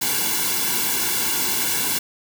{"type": "noise with comb filter", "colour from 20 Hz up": "white", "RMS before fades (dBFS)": -22, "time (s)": [0.01, 1.99], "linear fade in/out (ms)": 10, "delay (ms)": 1.6, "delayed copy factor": -0.9, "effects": []}